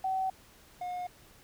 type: tone pair in turn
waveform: sine / triangle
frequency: 760 / 719.5 Hz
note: F#5 / F#5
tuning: +46 / -49 cents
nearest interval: minor second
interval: 95 cents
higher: first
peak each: -28 / -32 dBFS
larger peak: first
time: 0.04-0.3 / 0.81-1.07 s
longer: neither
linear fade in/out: 5 ms
effects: pink hiss -58 dBFS RMS until 1.43 s